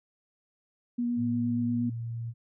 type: tone with vibrato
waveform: sine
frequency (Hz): 240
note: B3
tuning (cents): -49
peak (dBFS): -26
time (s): 0.98-1.9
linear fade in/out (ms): 10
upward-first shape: square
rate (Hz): 8.5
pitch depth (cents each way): 9
type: tone with pitch glide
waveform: sine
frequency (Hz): 113.3 to 116.08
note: A#2 to A#2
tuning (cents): -49 to -7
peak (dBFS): -32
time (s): 1.16-2.34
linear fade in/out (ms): 50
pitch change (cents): +42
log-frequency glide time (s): 1.68-1.84
effects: none